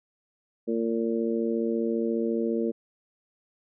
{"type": "harmonic tone", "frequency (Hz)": 114.6, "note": "A#2", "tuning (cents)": -29, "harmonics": [2, 3, 4, 5], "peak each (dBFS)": [-28, -29, -29, -37], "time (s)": [0.67, 2.72], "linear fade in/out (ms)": 20, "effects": []}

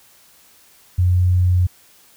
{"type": "tone", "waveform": "sine", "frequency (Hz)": 90.2, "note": "F#2", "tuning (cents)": -44, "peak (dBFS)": -12, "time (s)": [0.98, 1.67], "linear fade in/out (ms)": 10, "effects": ["white hiss -51 dBFS RMS until 2.16 s"]}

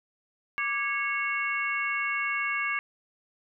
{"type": "harmonic tone with a mistuned harmonic", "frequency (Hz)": 550, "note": "C#5", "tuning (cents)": -14, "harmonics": [2, 3, 4, 5], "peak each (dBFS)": [-33, -33, -29, -36], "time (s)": [0.58, 2.79], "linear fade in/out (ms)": 0, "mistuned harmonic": 2, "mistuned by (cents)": 110, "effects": []}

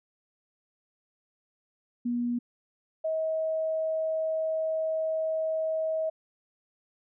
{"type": "tone pair in turn", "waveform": "sine", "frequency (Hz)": [240.8, 637.3], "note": ["B3", "D#5"], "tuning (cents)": [-44, 41], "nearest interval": "octave + perfect fourth", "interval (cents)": 1685, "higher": "second", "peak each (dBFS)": -26, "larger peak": "neither", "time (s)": [[2.05, 2.39], [3.04, 6.1]], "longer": "second", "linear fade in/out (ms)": 10, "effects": []}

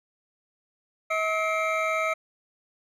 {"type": "tone cluster", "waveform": "triangle", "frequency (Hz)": [640, 1284, 2121, 2327], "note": ["D#5", "E6", "C7", "D7"], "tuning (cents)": [49, -46, 23, -17], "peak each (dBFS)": [-26, -26, -30, -30], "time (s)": [1.1, 2.14], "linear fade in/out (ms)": 10, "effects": ["resampled to 32000 Hz"]}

